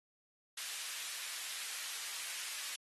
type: high-pass noise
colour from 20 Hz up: pink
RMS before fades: -43 dBFS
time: 0.57-2.76 s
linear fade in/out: 5 ms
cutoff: 2100 Hz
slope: 12 dB/octave
effects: AAC 32 kbps